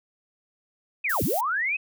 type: linear two-way sweep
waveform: sine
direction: down then up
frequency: 2600 to 69.7 to 2600 Hz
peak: -23 dBFS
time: 1.04-1.77 s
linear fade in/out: 10 ms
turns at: 1.23 s
type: noise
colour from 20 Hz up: violet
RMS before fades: -31 dBFS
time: 1.09-1.41 s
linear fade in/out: 10 ms
effects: none